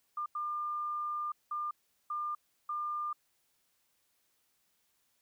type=tone bursts at uneven times; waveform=sine; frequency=1200 Hz; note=D6; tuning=37 cents sharp; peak=-33 dBFS; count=5; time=0.17-0.26 / 0.35-1.32 / 1.51-1.71 / 2.1-2.35 / 2.69-3.13 s; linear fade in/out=5 ms; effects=white hiss -75 dBFS RMS until 5.21 s